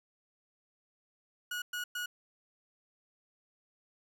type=tone bursts; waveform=30% pulse; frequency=1454 Hz; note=F#6; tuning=31 cents flat; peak=-32 dBFS; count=3; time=1.51-2.06 s; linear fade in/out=5 ms; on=110 ms; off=110 ms; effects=none